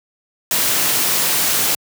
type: noise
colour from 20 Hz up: white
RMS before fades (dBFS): -17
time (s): 0.51-1.75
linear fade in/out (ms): 2
effects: high-pass 100 Hz 12 dB/octave